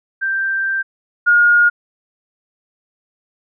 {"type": "tone pair in turn", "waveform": "sine", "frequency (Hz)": [1571, 1428.2], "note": ["G6", "F6"], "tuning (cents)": [3, 38], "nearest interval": "major second", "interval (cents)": 165, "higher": "first", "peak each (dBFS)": [-16, -8], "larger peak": "second", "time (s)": [[0.21, 0.83], [1.26, 1.7]], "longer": "first", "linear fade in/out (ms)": 20, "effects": []}